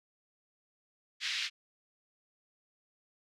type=band-pass noise; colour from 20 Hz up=white; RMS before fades=-35 dBFS; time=1.2-1.5 s; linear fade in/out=50 ms; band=1800 to 4400 Hz; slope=24 dB/octave; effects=none